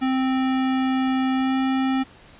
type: tone with pitch glide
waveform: square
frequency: 261.6 to 264 Hz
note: C4 to C4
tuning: 0 to +16 cents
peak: -20 dBFS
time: 0.01-2.04 s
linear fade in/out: 20 ms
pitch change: +16 cents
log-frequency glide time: 1.33-1.57 s
effects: pink hiss -49 dBFS RMS until 2.39 s + resampled to 8000 Hz